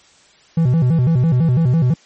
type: tone with vibrato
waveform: triangle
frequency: 143.5 Hz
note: D3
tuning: 40 cents flat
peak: -9 dBFS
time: 0.57-1.94 s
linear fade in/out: 5 ms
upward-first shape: square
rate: 6 Hz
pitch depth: 240 cents each way
effects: white hiss -50 dBFS RMS until 2.05 s + MP3 32 kbps